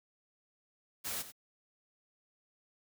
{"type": "noise with echo", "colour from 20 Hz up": "white", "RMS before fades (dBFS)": -38, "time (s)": [1.04, 1.23], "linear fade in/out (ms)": 20, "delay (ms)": 92, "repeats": 1, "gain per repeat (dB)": -12, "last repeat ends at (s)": 1.322, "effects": []}